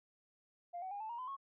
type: tone with pitch steps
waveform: sine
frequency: 698 / 752.4 / 811.1 / 874.4 / 942.5 / 1016 / 1095.3 Hz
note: F5 / F#5 / G#5 / A5 / A#5 / B5 / C#6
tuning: -1 / +29 / -41 / -11 / +19 / +49 / -21 cents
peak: -40 dBFS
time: 0.73-1.367 s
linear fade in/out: 20 ms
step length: 91 ms
effects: tanh soft clip ceiling -36 dBFS